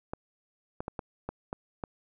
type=clicks; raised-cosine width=1 ms; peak=-20 dBFS; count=7; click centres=0.135 / 0.805 / 0.881 / 0.992 / 1.29 / 1.529 / 1.838 s; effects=none